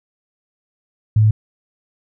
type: tone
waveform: sine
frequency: 107.9 Hz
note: A2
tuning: 33 cents flat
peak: -9 dBFS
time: 1.16-1.31 s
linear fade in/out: 5 ms
effects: none